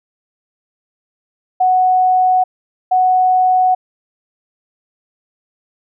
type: tone pair in turn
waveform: sine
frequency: 740 / 740 Hz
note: F#5 / F#5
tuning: 0 / 0 cents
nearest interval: unison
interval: 0 cents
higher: neither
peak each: -9 dBFS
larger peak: neither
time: 1.6-2.44 / 2.91-3.75 s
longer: neither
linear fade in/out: 10 ms
effects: none